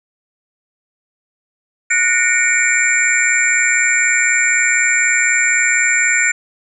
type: tone cluster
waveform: sine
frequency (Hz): 1466 / 1842 / 2209 / 2333 / 7240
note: F#6 / A#6 / C#7 / D7 / A8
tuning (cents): -16 / -21 / -7 / -12 / +48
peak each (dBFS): -18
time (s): 1.9-6.32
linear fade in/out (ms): 10
effects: none